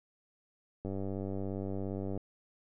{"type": "click train", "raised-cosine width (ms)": 2, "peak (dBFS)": -25, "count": 130, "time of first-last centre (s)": [0.85, 2.176], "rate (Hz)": 97.3, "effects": []}